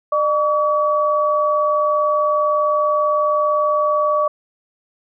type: tone pair together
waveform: sine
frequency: 603 / 1138.3 Hz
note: D5 / C#6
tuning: +46 / +46 cents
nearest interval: major seventh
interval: 1100 cents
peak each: -17 dBFS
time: 0.12-4.28 s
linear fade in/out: 5 ms
effects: none